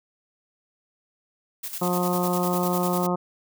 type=noise with tremolo; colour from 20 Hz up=blue; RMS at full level=-32 dBFS; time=1.63-3.07 s; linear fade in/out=10 ms; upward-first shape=square; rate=10 Hz; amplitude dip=60%
type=harmonic tone; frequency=178.4 Hz; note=F3; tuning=37 cents sharp; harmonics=1 / 2 / 3 / 4 / 5 / 6 / 7; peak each=-25 / -28 / -30 / -31 / -32 / -33 / -33 dBFS; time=1.81-3.16 s; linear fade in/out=10 ms
effects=none